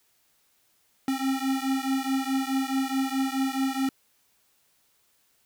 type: beating tone pair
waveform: square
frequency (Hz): 265.1 / 269.8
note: C4 / C#4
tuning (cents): +23 / -47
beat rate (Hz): 4.7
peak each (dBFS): -28 / -29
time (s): 1.08-3.89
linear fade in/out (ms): 2
effects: white hiss -67 dBFS RMS until 5.45 s